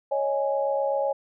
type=chord; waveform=sine; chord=C# suspended second; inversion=none; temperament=equal; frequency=554.4 / 622.3 / 830.6 Hz; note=C#5 / D#5 / G#5; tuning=0 / 0 / 0 cents; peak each=-24 / -30 / -29 dBFS; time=0.11-1.13 s; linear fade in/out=10 ms; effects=none